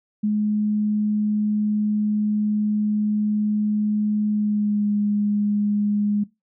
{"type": "tone with pitch glide", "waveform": "sine", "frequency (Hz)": [210.6, 206.7], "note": ["G#3", "G#3"], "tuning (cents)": [24, -8], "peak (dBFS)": -18, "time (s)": [0.23, 6.24], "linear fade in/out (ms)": 10, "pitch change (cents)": -32, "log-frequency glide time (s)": [4.3, 4.89], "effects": ["noise-tail reverb RT60 0.2 s tail -19 dB re dry"]}